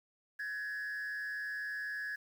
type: tone with frequency modulation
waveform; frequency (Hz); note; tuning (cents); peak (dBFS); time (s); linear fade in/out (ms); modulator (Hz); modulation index
sine; 1684; G#6; +24; -34; 0.39-2.16; 10; 144; 0.58
effects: tanh soft clip ceiling -36 dBFS + 10-bit